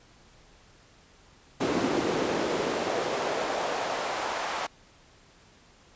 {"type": "noise with high-pass filter sweep", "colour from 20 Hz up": "brown", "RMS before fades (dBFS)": -29, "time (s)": [1.6, 4.67], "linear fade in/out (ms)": 10, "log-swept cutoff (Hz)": [290, 890], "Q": 1.5, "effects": ["pink hiss -57 dBFS RMS until 5.95 s", "resampled to 16000 Hz"]}